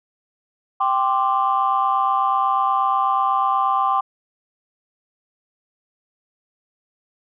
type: chord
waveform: sine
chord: G suspended fourth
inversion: none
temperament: equal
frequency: 784 / 1046.5 / 1174.7 Hz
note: G5 / C6 / D6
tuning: 0 / 0 / 0 cents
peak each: -20 dBFS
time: 0.8-4.01 s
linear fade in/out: 10 ms
effects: tanh soft clip ceiling -8 dBFS